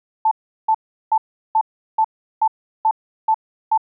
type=tone bursts; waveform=sine; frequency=880 Hz; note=A5; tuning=in tune; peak=-12 dBFS; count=9; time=0.25-3.777 s; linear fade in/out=5 ms; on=63 ms; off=370 ms; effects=none